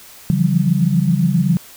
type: tone cluster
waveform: sine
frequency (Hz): 140.6 / 166.5 / 173.9 / 192.9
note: C#3 / E3 / F3 / G3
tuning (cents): +25 / +18 / -7 / -28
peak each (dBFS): -18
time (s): 0.3-1.57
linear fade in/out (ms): 0
effects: white hiss -41 dBFS RMS until 1.76 s